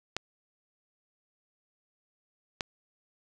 clicks, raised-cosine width 0.2 ms, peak -13 / -13 dBFS, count 2, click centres 0.166 / 2.608 s, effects none

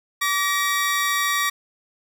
sawtooth tone pair together, 1152.5 / 1890 Hz, D6 / A#6, -33 / +23 cents, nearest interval major sixth, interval 856 cents, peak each -19 dBFS, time 0.21-1.5 s, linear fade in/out 10 ms, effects none

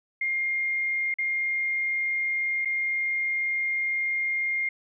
sine tone with dropouts, 2121 Hz, C7, 23 cents sharp, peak -24 dBFS, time 0.21-4.69 s, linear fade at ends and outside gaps 5 ms, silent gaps 1.141-1.185 / 2.649-2.655 s, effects none

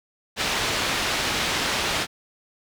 white low-pass noise, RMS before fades -25 dBFS, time 0.36-2.07 s, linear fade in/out 50 ms, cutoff 3900 Hz, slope 12 dB/octave, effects none

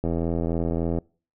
click train, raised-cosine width 2 ms, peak -13 dBFS, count 80, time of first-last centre 0.04-0.986 s, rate 83.5 Hz, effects noise-tail reverb RT60 0.4 s tail -26 dB re dry

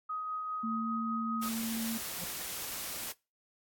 sine tone with tremolo, 1256 Hz, D#6, 16 cents sharp, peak -33 dBFS, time 0.09-1.49 s, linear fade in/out 10 ms, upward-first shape triangle, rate 5 Hz, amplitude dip 30%
sine tone with pitch glide, 225 to 226.7 Hz, A3 to A#3, +39 to -48 cents, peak -33 dBFS, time 0.63-1.98 s, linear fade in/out 10 ms, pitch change +13 cents, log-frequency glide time 0.81-0.86 s
white noise, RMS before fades -39 dBFS, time 1.41-3.13 s, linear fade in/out 20 ms
square tone with exponential growth, 174.7 Hz, F3, 1 cent sharp, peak -38 dBFS, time 2.13-2.24 s, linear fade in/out 2 ms, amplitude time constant 22 ms
effects noise-tail reverb RT60 0.3 s tail -25 dB re dry + AAC 64 kbps

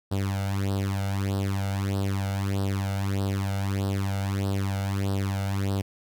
sawtooth tone with flanger, 98 Hz, G2, in tune, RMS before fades -27 dBFS, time 0.11-5.82 s, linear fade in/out 10 ms, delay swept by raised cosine 0.22 to 1.42 ms, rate 1.6 Hz, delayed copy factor +0.8, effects none

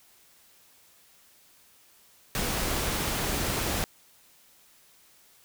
pink noise, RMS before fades -29 dBFS, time 2.35-3.84 s, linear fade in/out 0 ms, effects white hiss -59 dBFS RMS until 5.44 s

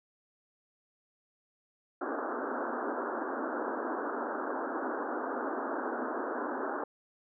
pink band-pass noise, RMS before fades -35 dBFS, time 2.01-6.84 s, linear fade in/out 5 ms, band 240 to 1600 Hz, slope 96 dB/octave, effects none

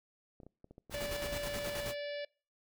clicks, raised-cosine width 2 ms, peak -39 dBFS, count 11, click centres 0.402 / 0.433 / 0.466 / 0.644 / 0.71 / 0.781 / 0.897 / 0.96 / 1.034 / 1.096 / 1.129 s
pink noise with tremolo, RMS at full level -40 dBFS, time 0.9-1.95 s, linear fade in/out 50 ms, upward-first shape square, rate 9.4 Hz, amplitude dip 50%
harmonic tone, 580 Hz, D5, 22 cents flat, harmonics 1 / 3 / 4 / 5 / 6 / 7 / 8 / 9, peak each -38 / -48 / -50 / -52 / -54 / -55 / -56 / -57 dBFS, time 0.94-2.25 s, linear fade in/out 5 ms
effects noise-tail reverb RT60 0.4 s tail -25 dB re dry

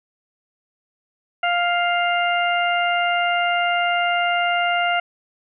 harmonic tone, 700 Hz, F5, 4 cents sharp, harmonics 1 / 2 / 3 / 4, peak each -20 / -23 / -25 / -26 dBFS, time 1.43-5 s, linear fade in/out 5 ms, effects none

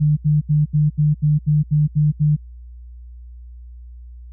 sine tone bursts, 150 Hz, D3, 37 cents sharp, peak -12 dBFS, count 10, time 0-2.366 s, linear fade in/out 20 ms, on 170 ms, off 74 ms, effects added 60 Hz sine -35 dBFS peak until 4.32 s

